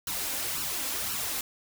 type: noise with flanger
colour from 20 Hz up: white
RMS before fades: -32 dBFS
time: 0.07-1.41 s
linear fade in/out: 2 ms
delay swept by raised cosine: 0.71 to 3.81 ms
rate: 1.9 Hz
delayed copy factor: +0.65
effects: none